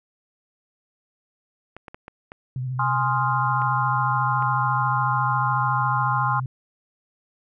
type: clicks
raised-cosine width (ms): 0.5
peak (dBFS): -23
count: 7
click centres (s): 1.766 / 1.882 / 1.945 / 2.081 / 2.319 / 3.619 / 4.424
type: tone with vibrato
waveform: sine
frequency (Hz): 128.2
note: C3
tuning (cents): -35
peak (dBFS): -25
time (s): 2.56-6.46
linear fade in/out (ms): 2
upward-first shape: triangle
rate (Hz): 14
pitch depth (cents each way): 54
type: chord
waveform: sine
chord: F minor seventh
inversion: first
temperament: equal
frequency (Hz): 830.6 / 1046.5 / 1244.5 / 1396.9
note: Ab5 / C6 / Eb6 / F6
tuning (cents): 0 / 0 / 0 / 0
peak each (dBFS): -26 / -23 / -28 / -28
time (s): 2.79-6.4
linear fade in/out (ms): 5
effects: none